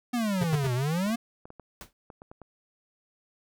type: exponential two-way sweep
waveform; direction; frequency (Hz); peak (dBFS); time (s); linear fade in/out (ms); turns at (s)
square; down then up; 250.6 to 119.9 to 239.6; -26; 0.13-1.16; 10; 0.74
type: tone bursts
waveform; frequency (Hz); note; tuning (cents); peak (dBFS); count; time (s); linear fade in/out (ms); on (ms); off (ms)
square; 137.9; C#3; -9; -26; 3; 0.41-0.672; 5; 32; 83
type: clicks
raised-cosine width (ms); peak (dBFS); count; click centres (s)
1; -31; 9; 1.065 / 1.102 / 1.455 / 1.504 / 1.597 / 2.102 / 2.219 / 2.315 / 2.417
type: noise with exponential decay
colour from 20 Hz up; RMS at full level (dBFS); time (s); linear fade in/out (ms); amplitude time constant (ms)
pink; -38; 1.81-1.93; 1; 24
effects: none